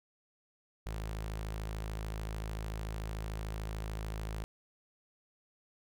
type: tone with notch filter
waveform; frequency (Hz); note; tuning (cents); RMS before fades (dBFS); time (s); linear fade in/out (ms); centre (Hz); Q
sawtooth; 53.5; A1; -48; -39; 0.86-4.44; 0; 260; 2
effects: none